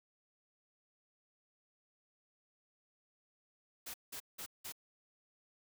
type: noise bursts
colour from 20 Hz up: white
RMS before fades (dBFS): -45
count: 4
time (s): 3.86-4.724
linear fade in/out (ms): 10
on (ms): 81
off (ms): 180
effects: none